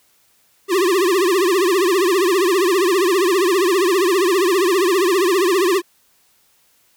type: tone with vibrato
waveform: square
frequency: 369.3 Hz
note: F#4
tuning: 3 cents flat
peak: -14 dBFS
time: 0.68-5.82 s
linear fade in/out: 50 ms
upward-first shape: triangle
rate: 15 Hz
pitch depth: 190 cents each way
effects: white hiss -58 dBFS RMS until 6.96 s